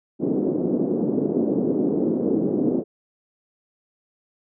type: band-pass noise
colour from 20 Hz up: pink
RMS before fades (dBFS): -22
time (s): 0.19-2.84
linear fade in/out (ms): 50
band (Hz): 220 to 410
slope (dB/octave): 24
effects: none